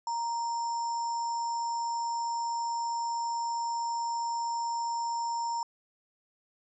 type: tone with sample-and-hold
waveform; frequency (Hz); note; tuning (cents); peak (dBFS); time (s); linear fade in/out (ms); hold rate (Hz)
sine; 932.3; A#5; 0; -29; 0.07-5.63; 2; 6300
effects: resampled to 22050 Hz